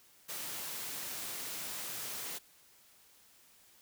white high-pass noise, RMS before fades -41 dBFS, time 0.28-2.39 s, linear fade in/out 20 ms, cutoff 100 Hz, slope 24 dB/octave, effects white hiss -63 dBFS RMS until 3.81 s

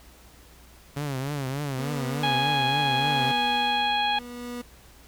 sawtooth tone with vibrato, 138.59 Hz, C#3, in tune, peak -24 dBFS, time 0.96-3.32 s, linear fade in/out 10 ms, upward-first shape triangle, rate 3.4 Hz, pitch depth 140 cents each way
30% pulse tone with tremolo, 242.8 Hz, B3, 29 cents flat, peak -29 dBFS, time 1.78-4.62 s, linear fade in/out 10 ms, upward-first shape sine, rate 0.77 Hz, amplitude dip 70%
harmonic tone, 829 Hz, G#5, 3 cents flat, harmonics 1 / 2 / 3 / 4 / 5, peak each -24 / -32 / -31 / -28 / -38 dBFS, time 2.23-4.19 s, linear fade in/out 5 ms
effects added 60 Hz sine -53 dBFS peak until 5.07 s + pink hiss -53 dBFS RMS until 5.07 s

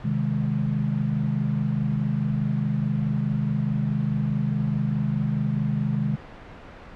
sine chord, Ab major, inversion first, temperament equal, 130.81 / 155.56 / 207.7 Hz, C3 / Eb3 / Ab3, 0 / 0 / 0 cents, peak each -26 dBFS, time 0.04-6.16 s, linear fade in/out 10 ms, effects pink hiss -42 dBFS RMS until 6.95 s + low-pass 2000 Hz 12 dB/octave

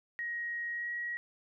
sine tone with pitch glide, 1887 to 1905.6 Hz, A#6 to A#6, +21 to +38 cents, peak -34 dBFS, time 0.19-1.17 s, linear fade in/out 0 ms, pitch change +17 cents, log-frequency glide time 0.71-0.91 s, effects none

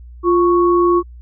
sine tone pair together, 349.2 / 1108.7 Hz, F4 / C#6, 0 / 0 cents, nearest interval octave + minor sixth, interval 2000 cents, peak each -11 / -16 dBFS, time 0.23-1.03 s, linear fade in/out 50 ms, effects added 60 Hz sine -34 dBFS peak until 1.21 s

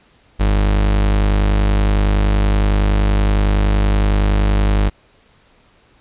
40% pulse tone, 50.7 Hz, G#1, 41 cents flat, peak -11 dBFS, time 0.39-4.9 s, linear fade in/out 20 ms, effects pink hiss -53 dBFS RMS until 6 s + resampled to 8000 Hz

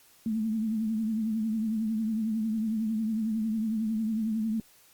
sine tone with vibrato, 220 Hz, A3, in tune, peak -26 dBFS, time 0.26-4.6 s, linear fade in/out 2 ms, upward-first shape triangle, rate 11 Hz, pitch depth 72 cents each way, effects white hiss -59 dBFS RMS until 4.93 s + Opus 48 kbps

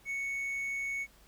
triangle tone, 2217 Hz, C#7, in tune, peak -31 dBFS, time 0.05-1.07 s, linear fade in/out 50 ms, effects added 50 Hz sine -64 dBFS peak until 1.27 s + pink hiss -62 dBFS RMS until 1.27 s

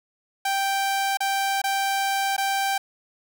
sawtooth tone with dropouts, 784 Hz, G5, in tune, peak -18 dBFS, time 0.45-2.78 s, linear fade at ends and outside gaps 5 ms, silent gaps 1.172-1.204 / 1.618-1.639 / 2.366-2.379 s, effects none

